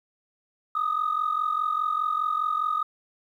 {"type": "tone pair together", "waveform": "sine", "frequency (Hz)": [1218, 1262.9], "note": ["D#6", "D#6"], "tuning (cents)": [-37, 25], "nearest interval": "minor second", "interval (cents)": 62, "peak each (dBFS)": -25, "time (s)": [0.75, 2.83], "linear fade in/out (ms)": 5, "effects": ["tanh soft clip ceiling -18 dBFS", "10-bit"]}